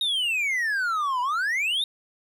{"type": "exponential two-way sweep", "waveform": "triangle", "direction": "down then up", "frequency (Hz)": [3775, 962, 3775], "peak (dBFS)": -21, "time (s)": [0.01, 1.84], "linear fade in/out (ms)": 2, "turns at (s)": 1.21, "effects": []}